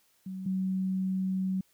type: tone pair in turn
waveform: sine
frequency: 188.5 / 188.5 Hz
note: F#3 / F#3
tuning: +32 / +32 cents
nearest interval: unison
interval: 0 cents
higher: neither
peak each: -35 / -27 dBFS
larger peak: second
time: 0.26-0.46 / 0.46-1.61 s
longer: second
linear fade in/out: 5 ms
effects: white hiss -68 dBFS RMS until 1.73 s